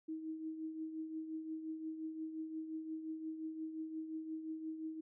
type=tone with tremolo; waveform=sine; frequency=317.3 Hz; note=D#4; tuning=34 cents sharp; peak=-38 dBFS; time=0.08-5.01 s; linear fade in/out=10 ms; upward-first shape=triangle; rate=5.7 Hz; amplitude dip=60%; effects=none